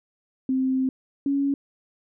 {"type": "tone pair in turn", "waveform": "sine", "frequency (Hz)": [261.6, 279], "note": ["C4", "C#4"], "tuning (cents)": [0, 11], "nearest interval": "minor second", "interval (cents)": 111, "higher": "second", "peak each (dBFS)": -20, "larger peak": "neither", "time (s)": [[0.49, 0.89], [1.26, 1.54]], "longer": "first", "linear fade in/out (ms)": 2, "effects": []}